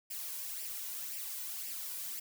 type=noise with flanger; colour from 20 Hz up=blue; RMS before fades=-41 dBFS; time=0.1-2.2 s; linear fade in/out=10 ms; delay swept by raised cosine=0.38 to 2.08 ms; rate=1.9 Hz; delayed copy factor=+0.55; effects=none